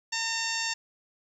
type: harmonic tone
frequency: 909 Hz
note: A#5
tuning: 44 cents flat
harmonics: 1 / 2 / 3 / 4 / 5 / 6 / 7 / 8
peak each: -38 / -34 / -35 / -39 / -37 / -35 / -39 / -37 dBFS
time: 0.12-0.74 s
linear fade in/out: 10 ms
effects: 10-bit